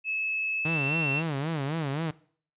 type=tone with pitch glide; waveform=sine; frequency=2597 to 2703 Hz; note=E7 to E7; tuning=-26 to +43 cents; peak=-27 dBFS; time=0.04-1.23 s; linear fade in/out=50 ms; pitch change=+69 cents; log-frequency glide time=0.58-0.95 s
type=tone with vibrato; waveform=sawtooth; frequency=150 Hz; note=D3; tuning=37 cents sharp; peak=-24 dBFS; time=0.65-2.11 s; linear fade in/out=5 ms; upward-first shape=sine; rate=3.8 Hz; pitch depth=180 cents each way
type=noise with exponential decay; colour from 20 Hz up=violet; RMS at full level=-39 dBFS; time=0.74-0.85 s; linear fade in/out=0 ms; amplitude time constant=23 ms
effects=noise-tail reverb RT60 0.5 s tail -20 dB re dry + resampled to 8000 Hz